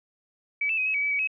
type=tone with pitch steps; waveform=sine; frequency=2287 / 2639 / 2522 / 2567 / 2273 / 2294 / 2266 / 2555 Hz; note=D7 / E7 / D#7 / E7 / C#7 / D7 / C#7 / D#7; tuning=-47 / +1 / +23 / -47 / +43 / -41 / +37 / +45 cents; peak=-23 dBFS; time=0.61-1.274 s; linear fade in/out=5 ms; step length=83 ms; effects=none